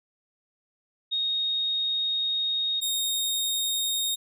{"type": "tone pair in turn", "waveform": ["sine", "sawtooth"], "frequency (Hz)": [3729, 3710], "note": ["A#7", "A#7"], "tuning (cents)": [0, -9], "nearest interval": "unison", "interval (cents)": 9, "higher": "first", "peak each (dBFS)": [-24, -22], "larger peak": "second", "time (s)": [[1.11, 2.81], [2.81, 4.16]], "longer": "first", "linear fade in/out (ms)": 20, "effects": []}